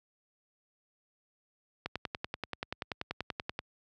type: click train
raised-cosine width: 0.3 ms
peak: -18 dBFS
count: 19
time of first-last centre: 1.86-3.591 s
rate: 10.4 Hz
effects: high-pass 60 Hz 12 dB/octave